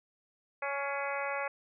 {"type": "harmonic tone with a mistuned harmonic", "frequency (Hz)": 279.5, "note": "C#4", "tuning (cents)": 14, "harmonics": [2, 3, 4, 5, 6, 7, 8, 9], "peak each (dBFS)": [-37, -39, -40, -41, -42, -42, -43, -44], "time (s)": [0.62, 1.48], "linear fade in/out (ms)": 5, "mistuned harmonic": 7, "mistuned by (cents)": 59, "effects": []}